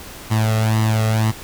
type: tone with flanger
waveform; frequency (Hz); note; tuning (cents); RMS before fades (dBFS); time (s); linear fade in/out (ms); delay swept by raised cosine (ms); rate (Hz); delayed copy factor
sawtooth; 110; A2; 0; -17; 0.3-1.32; 20; 1 to 1.55; 2; +0.75
effects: pink hiss -36 dBFS RMS until 1.43 s